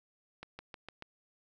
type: accelerating click train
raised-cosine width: 0.3 ms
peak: -28 dBFS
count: 5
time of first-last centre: 0.43-1.024 s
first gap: 160 ms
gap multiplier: 0.95
effects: none